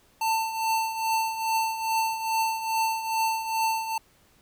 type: tone with tremolo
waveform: square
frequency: 893 Hz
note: A5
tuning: 25 cents sharp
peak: -22 dBFS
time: 0.21-3.98 s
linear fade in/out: 5 ms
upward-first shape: triangle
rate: 2.4 Hz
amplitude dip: 70%
effects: pink hiss -61 dBFS RMS until 4.41 s